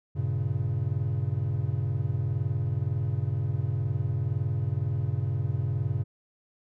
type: chord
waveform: triangle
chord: G diminished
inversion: none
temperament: equal with one note detuned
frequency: 97.1 / 116.54 / 138.59 Hz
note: G2 / Bb2 / Db3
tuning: -16 / 0 / 0 cents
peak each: -28 dBFS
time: 0.15-6.04 s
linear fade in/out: 20 ms
effects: none